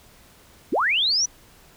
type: linear sweep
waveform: sine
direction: up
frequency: 185 to 6040 Hz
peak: -18 dBFS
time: 0.72-1.26 s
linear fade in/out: 10 ms
effects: pink hiss -52 dBFS RMS until 1.76 s